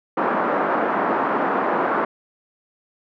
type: band-pass noise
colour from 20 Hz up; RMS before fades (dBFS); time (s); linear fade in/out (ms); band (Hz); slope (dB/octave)
white; -21; 0.17-2.05; 5; 210 to 1300; 24
effects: none